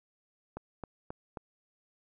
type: click train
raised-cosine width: 1 ms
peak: -25 dBFS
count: 4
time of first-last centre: 0.57-1.372 s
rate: 3.74 Hz
effects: none